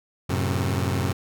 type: chord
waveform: sawtooth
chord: F# diminished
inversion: none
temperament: just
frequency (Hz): 92.5 / 111 / 133.2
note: F#2 / A2 / C3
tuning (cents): 0 / +16 / +31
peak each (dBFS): -21 / -25 / -23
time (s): 0.29-1.13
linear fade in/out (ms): 10
effects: none